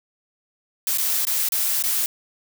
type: noise with dropouts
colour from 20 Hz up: blue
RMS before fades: -22 dBFS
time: 0.87-2.06 s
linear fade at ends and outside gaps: 2 ms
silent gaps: 0.975-0.982 / 1.252-1.269 / 1.488-1.52 / 1.826-1.837 s
effects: none